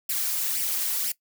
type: noise with flanger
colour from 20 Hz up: blue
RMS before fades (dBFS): -27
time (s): 0.09-1.12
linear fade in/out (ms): 5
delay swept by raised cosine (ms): 0.37 to 3.27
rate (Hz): 2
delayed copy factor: +0.7
effects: noise-tail reverb RT60 0.1 s tail -20 dB re dry